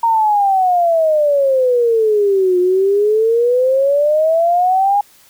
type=exponential two-way sweep; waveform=sine; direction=down then up; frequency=932.3 to 356.5 to 824 Hz; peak=-10 dBFS; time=0.03-5.01 s; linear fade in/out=5 ms; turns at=2.59 s; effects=white hiss -48 dBFS RMS until 5.29 s